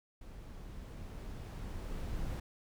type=noise with level ramp; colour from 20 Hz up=brown; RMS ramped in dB=-49 to -38 dBFS; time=0.21-2.4 s; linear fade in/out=5 ms; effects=none